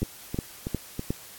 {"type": "two click trains", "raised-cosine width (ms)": 3, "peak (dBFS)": [-13, -17], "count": [4, 4], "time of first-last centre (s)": [[0.03, 1.105], [0.02, 0.994]], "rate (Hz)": [2.79, 3.08], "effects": ["white hiss -46 dBFS RMS until 1.38 s", "AAC 64 kbps"]}